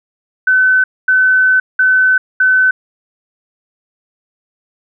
sine tone bursts at uneven times, 1516 Hz, F#6, 42 cents sharp, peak -7 dBFS, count 4, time 0.47-0.84 / 1.08-1.6 / 1.79-2.18 / 2.4-2.71 s, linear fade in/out 5 ms, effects none

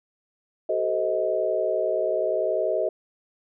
sine tone cluster, 379 / 439.6 / 520 / 631 Hz, F#4 / A4 / C5 / D#5, +42 / -2 / -11 / +24 cents, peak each -29 / -29 / -29 / -24 dBFS, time 0.69-2.89 s, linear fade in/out 5 ms, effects none

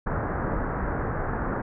pink low-pass noise, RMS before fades -28 dBFS, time 0.06-1.62 s, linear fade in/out 10 ms, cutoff 1700 Hz, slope 48 dB/octave, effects none

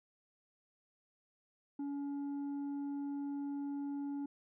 triangle tone with tanh clipping, 283.1 Hz, C#4, 37 cents sharp, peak -38 dBFS, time 1.79-4.26 s, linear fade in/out 5 ms, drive 9 dB, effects none

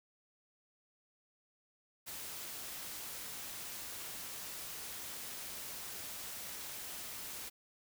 white noise, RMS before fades -45 dBFS, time 2.06-7.5 s, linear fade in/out 20 ms, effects none

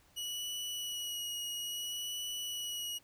sawtooth tone with vibrato, 2921 Hz, F#7, 23 cents flat, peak -34 dBFS, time 0.16-2.99 s, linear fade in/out 20 ms, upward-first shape sine, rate 0.59 Hz, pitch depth 19 cents each way, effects pink hiss -66 dBFS RMS until 3.03 s

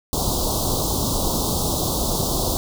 pink band-stop noise, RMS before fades -22 dBFS, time 0.13-2.57 s, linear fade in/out 0 ms, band 1100 to 3600 Hz, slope 48 dB/octave, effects none

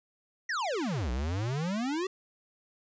square exponential two-way sweep, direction down then up, 1975.5 to 58.5 to 392.3 Hz, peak -30 dBFS, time 0.49-2.07 s, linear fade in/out 5 ms, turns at 1.11 s, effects resampled to 16000 Hz + 12-bit

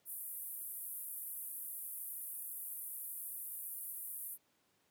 white band-pass noise, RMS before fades -45 dBFS, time 0.05-4.38 s, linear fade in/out 50 ms, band 10000 to 15000 Hz, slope 48 dB/octave, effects pink hiss -75 dBFS RMS until 4.9 s + high-pass 150 Hz 12 dB/octave

